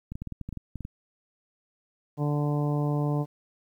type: clicks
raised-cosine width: 5 ms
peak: -23 dBFS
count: 12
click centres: 0.12 / 0.155 / 0.22 / 0.273 / 0.323 / 0.413 / 0.49 / 0.527 / 0.573 / 0.757 / 0.807 / 0.851 s
type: harmonic tone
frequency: 146.83 Hz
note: D3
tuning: in tune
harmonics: 1 / 2 / 3 / 4 / 5 / 6 / 7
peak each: -25 / -31 / -35 / -37 / -39 / -41 / -42 dBFS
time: 2.17-3.26 s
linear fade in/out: 50 ms
effects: 10-bit